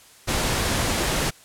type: noise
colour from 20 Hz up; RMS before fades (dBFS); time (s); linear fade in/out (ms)
pink; -23; 0.27-1.31; 20
effects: white hiss -50 dBFS RMS until 1.44 s + low-pass 11000 Hz 12 dB/octave